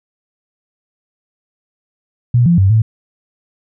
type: tone with pitch steps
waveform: sine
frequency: 121.2 / 171.7 / 96.5 / 110.6 Hz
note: B2 / F3 / G2 / A2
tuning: -32 / -29 / -27 / +9 cents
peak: -7 dBFS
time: 2.34-2.82 s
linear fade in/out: 5 ms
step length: 120 ms
effects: none